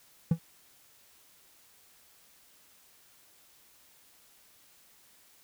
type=tone with exponential decay; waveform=triangle; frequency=164.81 Hz; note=E3; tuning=in tune; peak=-16 dBFS; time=0.31-0.39 s; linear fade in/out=5 ms; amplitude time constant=17 ms; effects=white hiss -61 dBFS RMS until 5.43 s

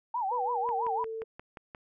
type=tone with vibrato; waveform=sine; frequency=870 Hz; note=A5; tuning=20 cents flat; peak=-28 dBFS; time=0.14-1.04 s; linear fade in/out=5 ms; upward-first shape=sine; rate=6 Hz; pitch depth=240 cents each way
type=tone with pitch glide; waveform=sine; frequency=490 to 446.7 Hz; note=B4 to A4; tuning=-14 to +26 cents; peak=-34 dBFS; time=0.31-1.24 s; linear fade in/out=10 ms; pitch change=-160 cents; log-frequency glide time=0.42-1.02 s
type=click train; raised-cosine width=0.5 ms; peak=-28 dBFS; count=7; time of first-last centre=0.69-1.748 s; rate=5.67 Hz
effects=none

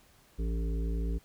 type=harmonic tone with a mistuned harmonic; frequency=56.2 Hz; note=A1; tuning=37 cents sharp; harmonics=1 / 3 / 5 / 7 / 8; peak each=-29 / -39 / -43 / -46 / -47 dBFS; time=0.38-1.19 s; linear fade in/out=20 ms; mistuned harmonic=1; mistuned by=-50 cents; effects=pink hiss -62 dBFS RMS until 1.24 s

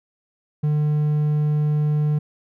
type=tone; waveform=triangle; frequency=150 Hz; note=D3; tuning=37 cents sharp; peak=-15 dBFS; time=0.63-2.19 s; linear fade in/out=10 ms; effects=none

